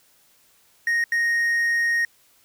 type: tone bursts at uneven times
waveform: triangle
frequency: 1864.7 Hz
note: A#6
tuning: in tune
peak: -17 dBFS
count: 2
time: 0.87-1.04 / 1.12-2.05 s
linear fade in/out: 2 ms
effects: white hiss -59 dBFS RMS until 2.44 s